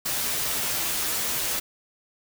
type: noise with comb filter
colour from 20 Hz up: white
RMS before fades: -27 dBFS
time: 0.05-1.6 s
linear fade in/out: 10 ms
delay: 11 ms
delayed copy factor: -0.5
effects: none